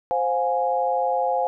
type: chord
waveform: sine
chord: F minor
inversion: second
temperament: equal with one note detuned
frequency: 523.3 / 711.1 / 830.6 Hz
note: C5 / F5 / Ab5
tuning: 0 / +31 / 0 cents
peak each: -24 dBFS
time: 0.11-1.47 s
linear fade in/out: 0 ms
effects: none